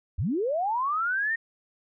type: linear sweep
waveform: sine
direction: up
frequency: 59.5 to 1864.7 Hz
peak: -24 dBFS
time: 0.18-1.36 s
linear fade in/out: 10 ms
effects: none